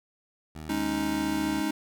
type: tone with pitch glide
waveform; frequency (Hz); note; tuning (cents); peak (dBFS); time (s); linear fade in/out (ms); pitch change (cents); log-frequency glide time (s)
15% pulse; 77.78 to 76.84; D#2 to D#2; 0 to -21; -32; 0.55-1.61; 5; -21; 1.38-1.45
type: chord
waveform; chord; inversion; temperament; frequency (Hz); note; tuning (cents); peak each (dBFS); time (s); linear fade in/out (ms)
square; Ab suspended fourth; none; just; 207.7 / 276.9 / 311.5; Ab3 / Db4 / Eb4; 0 / -2 / +2; -34 / -33 / -29; 0.69-1.71; 5
effects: none